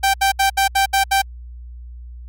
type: tone bursts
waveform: sawtooth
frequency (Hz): 782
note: G5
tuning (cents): -4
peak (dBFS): -9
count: 7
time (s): 0.03-1.22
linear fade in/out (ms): 10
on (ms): 110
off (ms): 70
effects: added 60 Hz sine -32 dBFS peak until 2.28 s + MP3 64 kbps